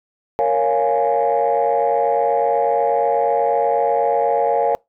sine chord, Bb minor seventh, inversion none, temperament equal, 466.2 / 554.4 / 698.5 / 830.6 Hz, Bb4 / Db5 / F5 / Ab5, 0 / 0 / 0 / 0 cents, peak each -19 dBFS, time 0.39-4.75 s, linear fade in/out 0 ms, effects noise-tail reverb RT60 0.2 s tail -26 dB re dry + tanh soft clip ceiling -8 dBFS

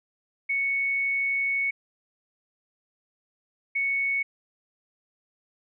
sine tone pair in turn, 2217 / 2217 Hz, C#7 / C#7, 0 / 0 cents, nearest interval unison, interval 0 cents, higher neither, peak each -23 / -23 dBFS, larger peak neither, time 0.49-1.71 / 3.75-4.23 s, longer first, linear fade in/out 10 ms, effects none

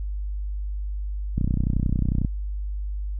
click train, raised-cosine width 5 ms, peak -11 dBFS, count 28, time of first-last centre 1.38-2.248 s, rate 31.1 Hz, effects added 50 Hz sine -26 dBFS peak until 3.19 s

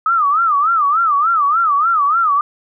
sine tone with vibrato, 1244.5 Hz, D#6, in tune, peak -11 dBFS, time 0.06-2.41 s, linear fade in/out 2 ms, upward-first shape sine, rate 3.4 Hz, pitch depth 180 cents each way, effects none

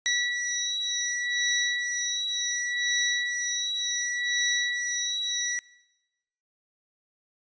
15% pulse beating tone pair, 1945 / 1945.68 Hz, B6 / B6, -27 / -26 cents, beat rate 0.68 Hz, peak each -22 dBFS, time 0.06-5.59 s, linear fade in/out 0 ms, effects noise-tail reverb RT60 1.0 s tail -22 dB re dry + resampled to 16000 Hz

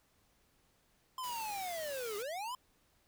square linear two-way sweep, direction down then up, 1046.5 to 397.1 to 1046.5 Hz, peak -39 dBFS, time 1.18-2.55 s, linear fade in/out 2 ms, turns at 2.17 s
white noise, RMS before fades -48 dBFS, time 1.23-2.23 s, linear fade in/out 10 ms
effects pink hiss -72 dBFS RMS until 3.07 s

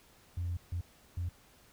sine tone bursts at uneven times, 87.3 Hz, F2, in tune, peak -31 dBFS, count 3, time 0.37-0.57 / 0.72-0.81 / 1.17-1.29 s, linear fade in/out 5 ms, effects tanh soft clip ceiling -29 dBFS + pink hiss -62 dBFS RMS until 1.72 s

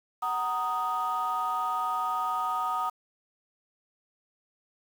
sine chord, D# minor, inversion first, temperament just, 746.7 / 933.4 / 1244.5 Hz, F#5 / A#5 / D#6, +16 / +2 / 0 cents, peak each -32 / -31 / -28 dBFS, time 0.22-2.9 s, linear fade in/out 10 ms, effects tanh soft clip ceiling -21 dBFS + 8-bit

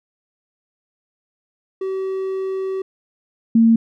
triangle / sine tone pair in turn, 381.9 / 227.5 Hz, G4 / A#3, -45 / -42 cents, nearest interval major sixth, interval 897 cents, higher first, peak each -19 / -9 dBFS, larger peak second, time 1.81-2.82 / 3.55-3.76 s, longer first, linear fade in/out 5 ms, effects none

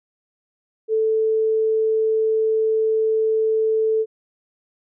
sine tone, 440 Hz, A4, in tune, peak -16 dBFS, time 0.88-4.06 s, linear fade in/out 50 ms, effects none

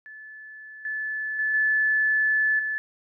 sine tone with level steps, 1735 Hz, A6, 25 cents flat, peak -40 / -27 / -22 / -19 / -25 dBFS, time 0.06-2.78 s, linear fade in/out 0 ms, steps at 0.85 / 1.39 / 1.54 / 2.59 s, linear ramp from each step 2 ms, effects none

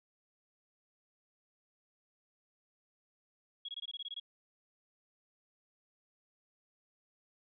sine tone bursts, 3322 Hz, G#7, in tune, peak -39 dBFS, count 10, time 3.65-4.199 s, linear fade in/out 5 ms, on 36 ms, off 21 ms, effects none

